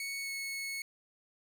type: tone with pitch glide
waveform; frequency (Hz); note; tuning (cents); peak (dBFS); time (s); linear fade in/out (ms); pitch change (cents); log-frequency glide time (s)
sawtooth; 2217 to 2198; C#7 to C#7; 0 to -15; -33; 0-0.82; 2; -15; 0.21-0.3
effects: none